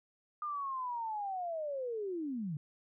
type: linear sweep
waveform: sine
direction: down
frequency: 1219 to 138.59 Hz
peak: -35 dBFS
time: 0.42-2.57 s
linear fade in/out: 2 ms
effects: none